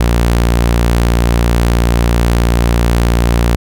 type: tone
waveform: sawtooth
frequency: 58.5 Hz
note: A#1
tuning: 7 cents sharp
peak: -5 dBFS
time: 0-3.56 s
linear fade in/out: 5 ms
effects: none